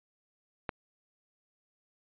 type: click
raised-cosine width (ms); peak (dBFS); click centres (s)
0.5; -17; 0.692
effects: resampled to 8000 Hz